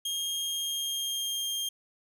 sawtooth tone with pitch glide, 3233 to 3207 Hz, G#7 to G7, -47 to +39 cents, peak -27 dBFS, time 0.05-1.69 s, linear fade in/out 5 ms, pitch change -14 cents, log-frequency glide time 0.41-1.47 s, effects none

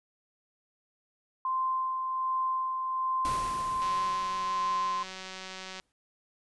sine tone with tremolo, 1042 Hz, C6, 7 cents flat, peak -26 dBFS, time 1.45-5.03 s, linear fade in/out 2 ms, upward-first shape sine, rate 1.3 Hz, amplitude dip 35%
pink noise with exponential decay, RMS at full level -37 dBFS, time 3.25-5.92 s, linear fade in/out 0 ms, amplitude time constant 580 ms
click train, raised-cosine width 0.2 ms, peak -24 dBFS, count 373, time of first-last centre 3.82-5.799 s, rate 188 Hz
effects resampled to 24000 Hz

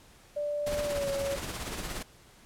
sine tone with pitch glide, 587.3 to 555.6 Hz, D5 to C#5, 0 to +4 cents, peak -29 dBFS, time 0.36-1.36 s, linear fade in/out 10 ms, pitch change -96 cents, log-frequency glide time 0.85-1.09 s
pink noise with tremolo, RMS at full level -35 dBFS, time 0.66-2.03 s, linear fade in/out 10 ms, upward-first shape sine, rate 17 Hz, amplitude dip 45%
effects pink hiss -57 dBFS RMS until 2.45 s + low-pass 12000 Hz 12 dB/octave

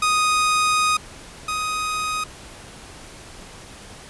sawtooth tone pair in turn, 1244.5 / 1251.7 Hz, D#6 / D#6, 0 / +10 cents, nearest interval unison, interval 10 cents, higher second, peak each -13 / -19 dBFS, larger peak first, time 0.02-0.97 / 1.48-2.24 s, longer first, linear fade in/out 5 ms, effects pink hiss -41 dBFS RMS until 4.09 s + resampled to 24000 Hz

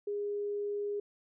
sine tone, 410 Hz, G#4, 22 cents flat, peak -32 dBFS, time 0.07-1 s, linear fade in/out 5 ms, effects none

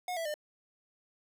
square tone with pitch steps, 724 / 660.1 / 601.8 Hz, F#5 / E5 / D5, -38 / +2 / +42 cents, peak -34 dBFS, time 0.08-0.341 s, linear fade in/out 2 ms, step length 87 ms, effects none

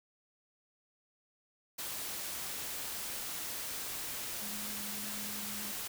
sine tone in noise, 207.7 Hz, G#3, in tune, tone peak -47 dBFS, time 4.41-5.72 s, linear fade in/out 10 ms, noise white, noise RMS -40 dBFS, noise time 1.78-5.88 s, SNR -10 dB, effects none

